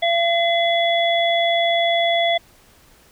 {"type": "harmonic tone", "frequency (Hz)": 680, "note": "F5", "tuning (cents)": -46, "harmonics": [1, 3, 5], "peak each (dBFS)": [-17, -23, -22], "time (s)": [0.02, 2.38], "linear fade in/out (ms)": 10, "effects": ["pink hiss -52 dBFS RMS until 3.11 s"]}